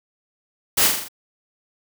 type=noise with echo; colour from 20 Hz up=white; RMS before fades=-17 dBFS; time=0.77-0.88 s; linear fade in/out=10 ms; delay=41 ms; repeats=5; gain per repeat=-4 dB; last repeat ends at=1.085 s; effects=none